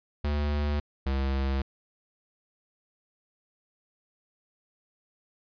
square tone pair in turn, 73.42 / 67.49 Hz, D2 / C#2, 0 / -46 cents, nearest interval minor second, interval 146 cents, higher first, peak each -26 dBFS, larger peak neither, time 0.24-0.8 / 1.06-1.62 s, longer neither, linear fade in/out 5 ms, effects resampled to 11025 Hz

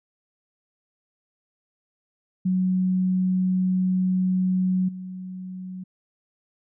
sine tone with level steps, 185 Hz, F#3, in tune, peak -19 / -32 dBFS, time 2.45-5.84 s, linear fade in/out 10 ms, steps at 4.88 s, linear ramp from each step 10 ms, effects none

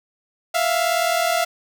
sawtooth tone pair together, 662.6 / 702 Hz, E5 / F5, +9 / +9 cents, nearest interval minor second, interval 100 cents, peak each -17 dBFS, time 0.54-1.45 s, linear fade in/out 10 ms, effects none

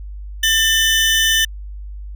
30% pulse tone pair together, 1788 / 3007 Hz, A6 / F#7, +27 / +27 cents, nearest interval major sixth, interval 900 cents, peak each -13 dBFS, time 0.43-1.45 s, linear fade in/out 5 ms, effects added 50 Hz sine -28 dBFS peak until 2.15 s

